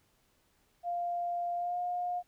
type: tone with pitch glide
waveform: sine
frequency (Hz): 698 to 712.3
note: F5 to F5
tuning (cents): -1 to +34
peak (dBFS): -31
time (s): 0.83-2.23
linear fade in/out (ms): 50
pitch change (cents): +35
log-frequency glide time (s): 1.56-1.78
effects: pink hiss -71 dBFS RMS until 2.27 s